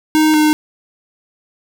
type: tone pair in turn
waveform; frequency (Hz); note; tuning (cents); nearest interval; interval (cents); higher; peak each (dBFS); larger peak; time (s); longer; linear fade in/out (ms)
square; 310.3 / 305.5; D#4 / D#4; -5 / -32; unison; 27; first; -10; neither; 0.15-0.34 / 0.34-0.53; neither; 0
effects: none